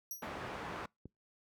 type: tone with exponential decay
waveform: 15% pulse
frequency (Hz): 5790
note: F#8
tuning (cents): -38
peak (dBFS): -31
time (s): 0.11-0.31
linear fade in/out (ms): 2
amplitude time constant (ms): 43
type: low-pass noise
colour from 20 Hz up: white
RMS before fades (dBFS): -43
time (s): 0.22-0.86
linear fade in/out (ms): 5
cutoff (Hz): 1300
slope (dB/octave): 12
type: click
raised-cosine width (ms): 3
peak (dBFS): -34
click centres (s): 1.056
effects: noise-tail reverb RT60 0.2 s tail -26 dB re dry + high-pass 60 Hz 12 dB/octave